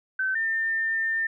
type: tone pair in turn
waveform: sine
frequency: 1535 / 1802 Hz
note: G6 / A6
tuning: -37 / +41 cents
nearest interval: minor third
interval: 278 cents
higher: second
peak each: -23 dBFS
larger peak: neither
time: 0.19-0.35 / 0.35-1.27 s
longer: second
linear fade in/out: 5 ms
effects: none